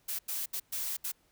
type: noise bursts at uneven times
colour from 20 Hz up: blue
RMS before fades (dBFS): -35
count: 5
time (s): 0.08-0.19 / 0.28-0.46 / 0.53-0.6 / 0.72-0.97 / 1.04-1.12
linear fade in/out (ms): 10
effects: pink hiss -69 dBFS RMS until 1.31 s